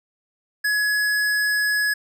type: tone with hard clipping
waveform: sine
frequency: 1687 Hz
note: G#6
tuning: 27 cents sharp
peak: -20 dBFS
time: 0.64-1.94 s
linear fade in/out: 10 ms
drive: 16 dB
effects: none